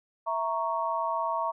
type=chord; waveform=sine; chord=A# diminished; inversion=second; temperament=equal; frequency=659.3 / 932.3 / 1108.7 Hz; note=E5 / A#5 / C#6; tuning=0 / 0 / 0 cents; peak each=-32 / -30 / -31 dBFS; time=0.26-1.52 s; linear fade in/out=20 ms; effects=none